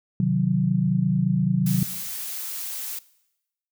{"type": "chord", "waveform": "sine", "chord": "C diminished", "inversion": "none", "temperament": "equal with one note detuned", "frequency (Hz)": [130.81, 156.01, 185], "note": ["C3", "Eb3", "Gb3"], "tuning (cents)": [0, 5, 0], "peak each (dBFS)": [-24, -24, -21], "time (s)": [0.2, 1.83], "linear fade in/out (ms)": 2}
{"type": "noise", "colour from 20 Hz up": "blue", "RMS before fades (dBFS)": -32, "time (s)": [1.66, 2.99], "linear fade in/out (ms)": 5}
{"effects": ["noise-tail reverb RT60 0.9 s tail -20 dB re dry"]}